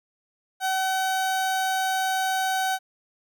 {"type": "tone", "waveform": "30% pulse", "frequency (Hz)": 759, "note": "F#5", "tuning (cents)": 44, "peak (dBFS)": -20, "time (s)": [0.6, 2.79], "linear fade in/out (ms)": 50, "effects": []}